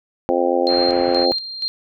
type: harmonic tone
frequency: 87.31 Hz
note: F2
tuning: in tune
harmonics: 3 / 4 / 5 / 6 / 7 / 8 / 9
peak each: -25 / -21 / -25 / -19 / -26 / -29 / -23 dBFS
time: 0.29-1.32 s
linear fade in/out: 0 ms
type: low-pass noise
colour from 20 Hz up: white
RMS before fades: -33 dBFS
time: 0.67-1.27 s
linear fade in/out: 50 ms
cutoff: 2000 Hz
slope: 24 dB/octave
type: tone with tremolo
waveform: sine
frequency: 4188 Hz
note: C8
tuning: 1 cent sharp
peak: -19 dBFS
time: 0.67-1.68 s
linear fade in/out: 0 ms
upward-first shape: square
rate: 2.1 Hz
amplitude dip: 65%
effects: none